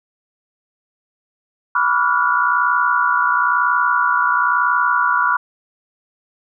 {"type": "tone cluster", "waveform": "sine", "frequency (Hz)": [984, 1150, 1388, 1449], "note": ["B5", "D6", "F6", "F#6"], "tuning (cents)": [-7, -37, -11, -37], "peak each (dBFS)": -19, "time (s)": [1.75, 5.37], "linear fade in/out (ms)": 5, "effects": []}